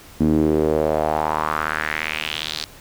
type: tone with band-pass filter sweep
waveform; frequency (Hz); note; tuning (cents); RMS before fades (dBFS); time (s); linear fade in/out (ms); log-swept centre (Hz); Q
sawtooth; 77.3; D#2; -11; -21; 0.2-2.65; 10; 250 to 4500; 3.3
effects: pink hiss -44 dBFS RMS until 2.8 s